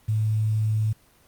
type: tone with quantisation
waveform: sine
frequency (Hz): 108.5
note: A2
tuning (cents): -24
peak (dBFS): -20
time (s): 0.08-0.93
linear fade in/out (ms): 10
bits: 8
effects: pink hiss -58 dBFS RMS until 1.27 s + Opus 24 kbps